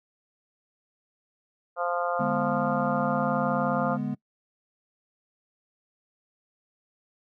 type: harmonic tone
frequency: 174.6 Hz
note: F3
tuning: in tune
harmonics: 3 / 4 / 5 / 6 / 7 / 8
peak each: -30 / -30 / -36 / -36 / -32 / -36 dBFS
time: 1.76-3.98 s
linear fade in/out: 50 ms
type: chord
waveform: triangle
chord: G# diminished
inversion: second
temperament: equal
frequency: 146.83 / 207.7 / 246.9 Hz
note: D3 / G#3 / B3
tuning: 0 / 0 / 0 cents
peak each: -31 / -29 / -29 dBFS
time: 2.19-4.15 s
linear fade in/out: 10 ms
effects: noise-tail reverb RT60 0.1 s tail -22 dB re dry